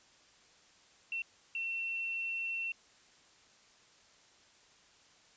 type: tone bursts at uneven times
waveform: sine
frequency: 2706 Hz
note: E7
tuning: 45 cents sharp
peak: -34 dBFS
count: 2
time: 1.12-1.22 / 1.55-2.72 s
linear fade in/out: 2 ms
effects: white hiss -63 dBFS RMS until 5.36 s + resampled to 16000 Hz